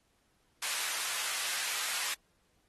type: high-pass noise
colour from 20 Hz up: pink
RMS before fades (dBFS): -35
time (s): 0.62-2.14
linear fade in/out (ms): 5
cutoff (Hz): 1500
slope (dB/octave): 12
effects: pink hiss -73 dBFS RMS until 2.68 s + AAC 32 kbps